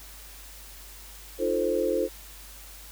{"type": "chord", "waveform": "sine", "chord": "F dominant seventh", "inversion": "third", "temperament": "equal with one note detuned", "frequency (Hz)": [307.9, 349.2, 440, 523.3], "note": ["Eb4", "F4", "A4", "C5"], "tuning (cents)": [-18, 0, 0, 0], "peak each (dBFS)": [-32, -29, -28, -27], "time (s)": [1.38, 2.09], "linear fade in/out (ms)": 50, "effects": ["added 50 Hz sine -47 dBFS peak until 2.91 s", "white hiss -47 dBFS RMS until 2.91 s"]}